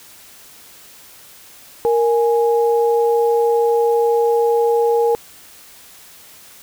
sine tone pair together, 466.2 / 830.7 Hz, A#4 / G#5, 0 / 0 cents, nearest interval minor seventh, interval 1000 cents, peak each -13 / -20 dBFS, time 1.85-5.15 s, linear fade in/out 0 ms, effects white hiss -43 dBFS RMS until 6.62 s

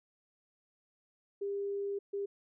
sine tone bursts at uneven times, 400.5 Hz, G4, 37 cents sharp, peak -33 dBFS, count 2, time 1.41-1.99 / 2.13-2.26 s, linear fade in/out 10 ms, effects none

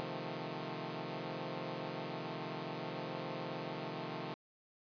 10% pulse chord, F dominant seventh, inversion second, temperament equal, 130.81 / 155.56 / 174.61 / 220 Hz, C3 / Eb3 / F3 / A3, 0 / 0 / 0 / 0 cents, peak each -38 / -36 / -37 / -39 dBFS, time 0-4.34 s, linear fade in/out 0 ms, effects resampled to 11025 Hz

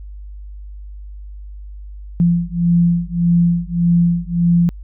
sine beating tone pair, 171.2 / 172.9 Hz, F3 / F3, -34 / -17 cents, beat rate 1.7 Hz, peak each -15 dBFS, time 2.2-4.69 s, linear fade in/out 0 ms, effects added 50 Hz sine -30 dBFS peak until 4.83 s

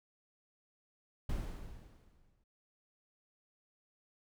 brown noise with exponential decay, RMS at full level -35 dBFS, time 1.29-2.44 s, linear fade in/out 5 ms, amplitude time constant 250 ms, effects none

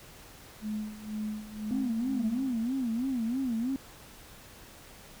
sine tone with tremolo, 213.3 Hz, G#3, 46 cents sharp, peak -30 dBFS, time 0.61-2.56 s, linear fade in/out 50 ms, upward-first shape sine, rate 2 Hz, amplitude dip 80%
sine tone with vibrato, 245.5 Hz, B3, 10 cents flat, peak -27 dBFS, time 1.71-3.76 s, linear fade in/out 0 ms, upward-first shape sine, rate 3.1 Hz, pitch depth 170 cents each way
effects tanh soft clip ceiling -22 dBFS + pink hiss -51 dBFS RMS until 5.2 s

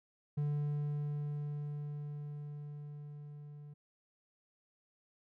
triangle tone with level ramp, 146.83 Hz, D3, in tune, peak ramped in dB -29 to -46 dBFS, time 0.37-3.74 s, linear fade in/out 10 ms, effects none

